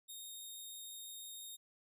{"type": "tone", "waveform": "15% pulse", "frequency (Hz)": 3706, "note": "A#7", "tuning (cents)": -11, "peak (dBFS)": -40, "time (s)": [0.08, 1.57], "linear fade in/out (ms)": 20, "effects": []}